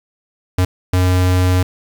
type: tone bursts at uneven times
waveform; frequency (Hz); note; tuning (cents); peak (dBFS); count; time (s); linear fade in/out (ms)
square; 91.3; F#2; -23; -12; 2; 0.58-0.65 / 0.93-1.63; 5
effects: 7-bit